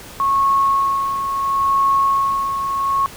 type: tone with tremolo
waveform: sine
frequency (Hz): 1097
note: C#6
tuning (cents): -18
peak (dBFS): -12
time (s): 0.2-3.06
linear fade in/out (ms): 0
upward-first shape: sine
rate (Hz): 0.73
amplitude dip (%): 55
effects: pink hiss -37 dBFS RMS until 3.16 s